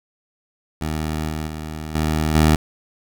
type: tone with level steps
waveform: 15% pulse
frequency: 77.78 Hz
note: D#2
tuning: in tune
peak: -16 / -18 / -22 / -12 / -6 dBFS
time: 0.81-2.56 s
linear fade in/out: 5 ms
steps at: 1.29 / 1.47 / 1.95 / 2.35 s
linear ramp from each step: 5 ms
effects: none